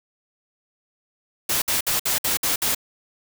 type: noise bursts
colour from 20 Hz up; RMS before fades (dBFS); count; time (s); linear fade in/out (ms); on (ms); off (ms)
white; -22; 7; 1.49-2.748; 5; 130; 58
effects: none